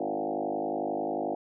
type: tone with frequency modulation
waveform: sine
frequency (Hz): 520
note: C5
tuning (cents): -11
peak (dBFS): -28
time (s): 0-1.35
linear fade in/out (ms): 5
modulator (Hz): 51.2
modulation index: 5.1
effects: none